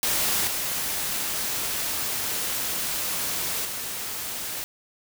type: noise with level steps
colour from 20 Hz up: white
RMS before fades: -24 / -28 / -32 dBFS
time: 0.03-4.64 s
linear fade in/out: 0 ms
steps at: 0.47 / 3.65 s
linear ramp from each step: 2 ms
effects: none